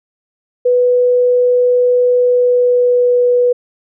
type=tone with pitch glide; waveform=sine; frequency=493.9 to 490.5 Hz; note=B4 to B4; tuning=0 to -12 cents; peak=-8 dBFS; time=0.65-3.53 s; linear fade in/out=10 ms; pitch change=-12 cents; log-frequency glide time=2.17-3.23 s; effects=none